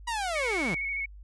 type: linear sweep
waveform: sawtooth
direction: down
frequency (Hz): 975 to 138.59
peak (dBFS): -25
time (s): 0.07-0.75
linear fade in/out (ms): 10
type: tone with vibrato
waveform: sine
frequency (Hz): 2217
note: C#7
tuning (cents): 0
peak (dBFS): -29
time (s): 0.35-1.06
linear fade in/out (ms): 10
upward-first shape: square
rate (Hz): 13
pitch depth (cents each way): 21
effects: added 50 Hz sine -44 dBFS peak until 1.23 s + resampled to 24000 Hz